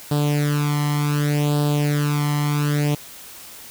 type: tone with flanger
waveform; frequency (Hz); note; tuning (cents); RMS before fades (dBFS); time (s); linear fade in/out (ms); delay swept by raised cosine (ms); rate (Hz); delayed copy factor
sawtooth; 146.83; D3; 0; -20; 0.11-2.95; 5; 0.23 to 0.98; 0.67; +0.85
effects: white hiss -40 dBFS RMS until 3.7 s